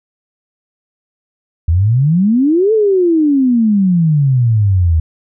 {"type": "exponential two-way sweep", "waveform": "sine", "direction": "up then down", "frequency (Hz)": [77.8, 449, 77.8], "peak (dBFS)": -8, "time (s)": [1.68, 5], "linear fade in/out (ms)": 5, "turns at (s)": 2.73, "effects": []}